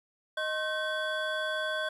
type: tone cluster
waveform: triangle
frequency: 624 / 1071 / 1538 / 3391 Hz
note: D#5 / C6 / G6 / G#7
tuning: +5 / +40 / -33 / +35 cents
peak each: -32 / -38 / -31 / -37 dBFS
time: 0.37-1.89 s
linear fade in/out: 5 ms
effects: resampled to 32000 Hz + 10-bit